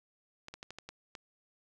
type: clicks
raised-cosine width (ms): 0.2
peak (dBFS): -27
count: 7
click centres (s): 0.484 / 0.54 / 0.629 / 0.706 / 0.786 / 0.89 / 1.152
effects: none